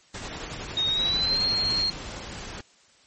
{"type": "noise with tremolo", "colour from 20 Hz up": "pink", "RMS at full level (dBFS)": -34, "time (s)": [0.14, 1.83], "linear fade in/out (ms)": 5, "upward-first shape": "triangle", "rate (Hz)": 11, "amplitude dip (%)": 40}
{"type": "tone with pitch glide", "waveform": "sine", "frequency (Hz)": [3729, 4234], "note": ["A#7", "C8"], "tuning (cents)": [0, 20], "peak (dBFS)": -22, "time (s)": [0.77, 1.9], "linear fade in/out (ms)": 2, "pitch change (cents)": 220, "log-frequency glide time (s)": [0.89, 1.42]}
{"type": "noise", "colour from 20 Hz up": "pink", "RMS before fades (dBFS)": -37, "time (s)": [0.99, 2.61], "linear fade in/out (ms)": 5}
{"effects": ["white hiss -58 dBFS RMS until 3.06 s", "MP3 32 kbps"]}